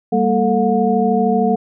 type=tone cluster; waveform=sine; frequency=196.8 / 229.9 / 442.9 / 719 Hz; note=G3 / A#3 / A4 / F#5; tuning=+7 / -24 / +11 / -50 cents; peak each=-18 dBFS; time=0.12-1.56 s; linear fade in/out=10 ms; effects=none